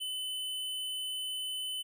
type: tone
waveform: square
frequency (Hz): 3022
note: F#7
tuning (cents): +36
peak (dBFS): -35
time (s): 0-1.83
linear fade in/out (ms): 20
effects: none